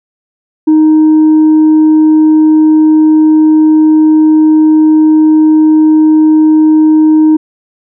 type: tone with tanh clipping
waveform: sine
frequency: 311.1 Hz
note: D#4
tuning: in tune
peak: -3 dBFS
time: 0.67-7.37 s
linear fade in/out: 10 ms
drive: 1 dB
effects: none